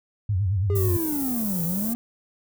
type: tone with vibrato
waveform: sine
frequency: 96.9 Hz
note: G2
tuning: 20 cents flat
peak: -20 dBFS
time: 0.29-0.97 s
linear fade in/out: 5 ms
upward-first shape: sine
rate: 9.1 Hz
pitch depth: 150 cents each way
type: linear two-way sweep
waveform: triangle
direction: down then up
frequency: 412.2 to 162.1 to 239.7 Hz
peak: -23 dBFS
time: 0.7-1.95 s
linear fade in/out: 0 ms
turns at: 1.64 s
type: band-stop noise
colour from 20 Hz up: white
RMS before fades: -30 dBFS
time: 0.75-1.94 s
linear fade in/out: 10 ms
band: 430 to 14000 Hz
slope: 12 dB/octave
effects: none